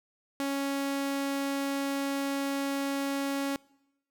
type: tone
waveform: sawtooth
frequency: 277.2 Hz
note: C#4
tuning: in tune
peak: -25 dBFS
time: 0.4-3.56 s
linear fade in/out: 0 ms
effects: noise-tail reverb RT60 0.9 s tail -24 dB re dry